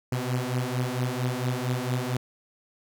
sawtooth beating tone pair, 123.47 / 127.87 Hz, B2 / C3, 0 / -39 cents, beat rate 4.4 Hz, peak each -25 dBFS, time 0.12-2.17 s, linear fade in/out 5 ms, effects none

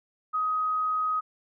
sine tone, 1258 Hz, D#6, 19 cents sharp, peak -24 dBFS, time 0.33-1.21 s, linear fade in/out 20 ms, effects none

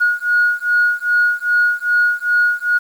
sine beating tone pair, 1445 / 1447.5 Hz, F#6 / F#6, -41 / -38 cents, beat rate 2.5 Hz, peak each -15 dBFS, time 0-2.79 s, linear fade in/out 20 ms, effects tanh soft clip ceiling -6 dBFS + 7-bit

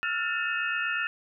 sine tone cluster, 1353 / 1421 / 1785 / 2563 / 2796 Hz, E6 / F6 / A6 / E7 / F7, +45 / +30 / +24 / -49 / +1 cents, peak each -36 / -31 / -31 / -33 / -38 dBFS, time 0.03-1.07 s, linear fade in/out 0 ms, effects none

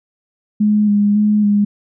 sine tone with vibrato, 207.7 Hz, G#3, in tune, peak -10 dBFS, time 0.6-1.65 s, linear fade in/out 10 ms, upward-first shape square, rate 1.8 Hz, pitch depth 21 cents each way, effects none

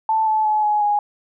sine tone with pitch steps, 881 / 867.4 / 853.9 / 840.7 / 827.7 Hz, A5 / A5 / G#5 / G#5 / G#5, +2 / -25 / +48 / +21 / -6 cents, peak -15 dBFS, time 0.09-0.99 s, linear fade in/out 2 ms, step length 180 ms, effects none

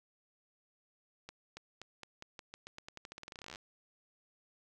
accelerating click train, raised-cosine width 0.2 ms, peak -29 dBFS, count 29, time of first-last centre 1.29-3.558 s, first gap 280 ms, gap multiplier 0.88, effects none

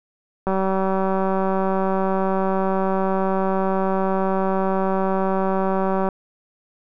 click train, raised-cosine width 1 ms, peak -9 dBFS, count 1074, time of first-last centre 0.47-6.088 s, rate 191 Hz, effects none

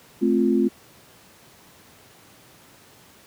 sine chord, F major, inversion first, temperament just, 218.3 / 261.9 / 349.2 Hz, A3 / C4 / F4, -13 / +2 / 0 cents, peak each -21 dBFS, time 0.21-0.69 s, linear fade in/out 20 ms, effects pink hiss -51 dBFS RMS until 3.26 s + high-pass 100 Hz 12 dB/octave

